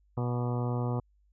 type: harmonic tone with a mistuned harmonic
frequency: 122 Hz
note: B2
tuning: 21 cents flat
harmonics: 1 / 2 / 3 / 4 / 5 / 6 / 7 / 8 / 9 / 10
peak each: -29 / -36 / -40 / -39 / -45 / -43 / -45 / -45 / -47 / -48 dBFS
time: 0.17-1 s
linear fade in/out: 5 ms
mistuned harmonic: 9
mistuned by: +27 cents
effects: added 50 Hz sine -63 dBFS peak until 1.32 s